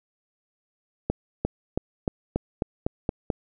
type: accelerating click train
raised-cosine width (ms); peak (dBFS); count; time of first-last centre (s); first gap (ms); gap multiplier
2; -10; 9; 1.1-3.302; 350; 0.93
effects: none